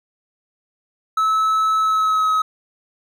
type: tone with pitch glide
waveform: triangle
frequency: 1300 to 1274.7 Hz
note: E6 to D#6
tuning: -24 to +41 cents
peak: -13 dBFS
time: 1.17-2.42 s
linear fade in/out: 5 ms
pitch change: -35 cents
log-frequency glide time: 1.8-2.3 s
effects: none